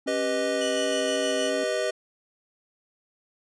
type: tone with vibrato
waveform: triangle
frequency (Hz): 271.8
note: C#4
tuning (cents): -34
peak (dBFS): -30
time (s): 0.06-1.64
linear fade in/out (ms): 5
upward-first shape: sine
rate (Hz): 2.8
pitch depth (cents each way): 21
type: chord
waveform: square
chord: G augmented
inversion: none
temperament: equal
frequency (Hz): 392 / 493.9 / 622.3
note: G4 / B4 / D#5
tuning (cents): 0 / 0 / 0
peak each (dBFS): -32 / -30 / -28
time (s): 0.07-1.91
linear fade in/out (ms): 10
type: tone with tremolo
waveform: sawtooth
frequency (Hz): 2960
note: F#7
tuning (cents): 0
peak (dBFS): -28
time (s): 0.61-1.5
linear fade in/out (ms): 5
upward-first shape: square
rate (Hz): 6.4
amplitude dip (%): 40
effects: resampled to 22050 Hz